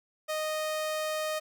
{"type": "tone", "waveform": "sawtooth", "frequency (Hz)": 620, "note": "D#5", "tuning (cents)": -6, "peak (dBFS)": -26, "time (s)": [0.28, 1.4], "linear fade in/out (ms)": 20, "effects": []}